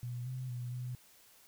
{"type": "tone with pitch steps", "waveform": "sine", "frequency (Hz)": [122, 128.6, 122.6, 124.8], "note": ["B2", "C3", "B2", "B2"], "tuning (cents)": [-21, -30, -12, 19], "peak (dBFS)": -37, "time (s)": [0.03, 0.95], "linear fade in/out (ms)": 0, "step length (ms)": 230, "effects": ["white hiss -62 dBFS RMS until 1.47 s"]}